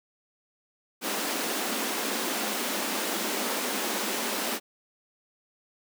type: high-pass noise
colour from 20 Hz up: pink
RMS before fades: -30 dBFS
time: 1.01-4.6 s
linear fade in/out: 50 ms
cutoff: 200 Hz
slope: 96 dB/octave
effects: none